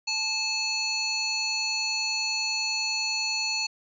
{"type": "harmonic tone", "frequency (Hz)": 870, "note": "A5", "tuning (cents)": -20, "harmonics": [1, 3, 5, 7, 8], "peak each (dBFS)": [-38, -30, -28, -38, -37], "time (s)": [0.07, 3.67], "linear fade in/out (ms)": 10, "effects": []}